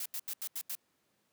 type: noise bursts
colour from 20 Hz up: blue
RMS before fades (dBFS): -38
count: 6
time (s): 0-0.752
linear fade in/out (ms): 2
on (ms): 57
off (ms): 82
effects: pink hiss -75 dBFS RMS until 1.32 s + high-pass 150 Hz 12 dB/octave